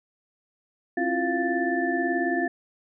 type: tone cluster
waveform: sine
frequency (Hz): 266.5 / 333.5 / 351.9 / 696 / 1761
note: C4 / E4 / F4 / F5 / A6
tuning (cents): +32 / +20 / +13 / -6 / +1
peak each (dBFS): -29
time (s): 0.97-2.48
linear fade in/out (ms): 5
effects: none